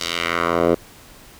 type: tone with band-pass filter sweep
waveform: 10% pulse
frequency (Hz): 85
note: F2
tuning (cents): -46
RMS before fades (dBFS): -20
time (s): 0-0.75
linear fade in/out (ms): 10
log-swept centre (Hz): 4900 to 460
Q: 1.4
effects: pink hiss -45 dBFS RMS until 1.39 s